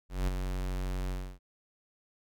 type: tone with ADSR envelope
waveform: square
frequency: 46.25 Hz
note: F#1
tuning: in tune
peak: -26 dBFS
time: 0.09-1.39 s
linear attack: 190 ms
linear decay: 7 ms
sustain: -6 dB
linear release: 290 ms
effects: none